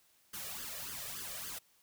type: noise with flanger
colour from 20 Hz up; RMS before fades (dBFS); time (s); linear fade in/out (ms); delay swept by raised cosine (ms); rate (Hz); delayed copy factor
white; -43; 0.33-1.59; 10; 0.62 to 1.72; 3.5; +0.75
effects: white hiss -69 dBFS RMS until 1.82 s